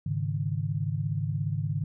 sine chord, Ab suspended fourth, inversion none, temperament equal, 103.83 / 138.59 / 155.56 Hz, Ab2 / Db3 / Eb3, 0 / 0 / 0 cents, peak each -31 dBFS, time 0.06-1.84 s, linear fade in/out 5 ms, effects none

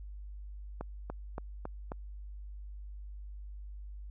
accelerating click train, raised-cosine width 1 ms, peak -24 dBFS, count 5, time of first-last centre 0.81-1.919 s, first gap 290 ms, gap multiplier 0.97, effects added 50 Hz sine -42 dBFS peak until 4.1 s

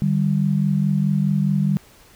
sine tone pair together, 150.64 / 195.4 Hz, D3 / G3, +44 / -5 cents, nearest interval perfect fourth, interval 451 cents, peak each -19 dBFS, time 0.02-1.77 s, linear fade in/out 0 ms, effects pink hiss -50 dBFS RMS until 2.15 s

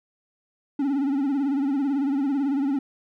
triangle tone with vibrato, 277.2 Hz, C#4, in tune, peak -19 dBFS, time 0.79-2.79 s, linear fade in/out 5 ms, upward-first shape sine, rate 18 Hz, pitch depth 93 cents each way, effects none

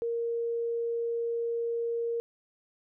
sine tone, 466.2 Hz, A#4, in tune, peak -28 dBFS, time 0.02-2.2 s, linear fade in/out 0 ms, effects none

